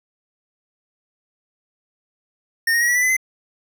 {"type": "tone with pitch steps", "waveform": "square", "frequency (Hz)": [1832, 1867.3, 1903.2, 1939.8, 1977.1, 2015, 2054], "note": ["A#6", "A#6", "A#6", "B6", "B6", "B6", "C7"], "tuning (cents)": [-31, 2, 35, -32, 1, 34, -33], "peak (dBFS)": -16, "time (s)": [2.67, 3.167], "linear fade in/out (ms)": 5, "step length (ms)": 71, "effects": []}